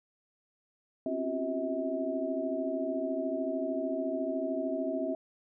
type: tone cluster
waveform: sine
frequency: 259.4 / 273 / 347.8 / 380.5 / 643 Hz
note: C4 / C#4 / F4 / F#4 / E5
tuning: -15 / -26 / -7 / +48 / -43 cents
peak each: -39 / -35 / -39 / -40 / -33 dBFS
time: 1.06-5.15 s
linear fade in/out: 2 ms
effects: none